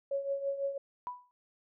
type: tone with tremolo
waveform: sine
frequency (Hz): 554.4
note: C#5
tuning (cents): 0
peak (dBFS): -28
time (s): 0.11-0.78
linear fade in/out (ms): 5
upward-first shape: triangle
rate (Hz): 6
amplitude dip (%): 75
type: tone with exponential decay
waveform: sine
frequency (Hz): 987.8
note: B5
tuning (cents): 0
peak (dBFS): -32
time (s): 1.07-1.31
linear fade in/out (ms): 0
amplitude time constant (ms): 51
effects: none